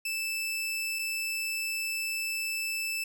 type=tone pair in turn; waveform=sawtooth; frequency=2637 / 2637 Hz; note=E7 / E7; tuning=0 / 0 cents; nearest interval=unison; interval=0 cents; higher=neither; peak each=-27 dBFS; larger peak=neither; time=0.05-0.99 / 0.99-3.04 s; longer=second; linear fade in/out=5 ms; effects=10-bit